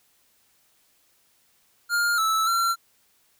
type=tone with pitch steps; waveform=square; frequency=1408 / 1312 / 1364 Hz; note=F6 / E6 / F6; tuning=+14 / -9 / -41 cents; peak=-21 dBFS; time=1.89-2.76 s; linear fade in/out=50 ms; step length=290 ms; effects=white hiss -64 dBFS RMS until 3.39 s